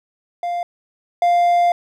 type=tone pair in turn; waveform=triangle; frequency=698.5 / 698.5 Hz; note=F5 / F5; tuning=0 / 0 cents; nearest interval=unison; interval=0 cents; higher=neither; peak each=-18 / -10 dBFS; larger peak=second; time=0.43-0.63 / 1.22-1.72 s; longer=second; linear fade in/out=2 ms; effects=none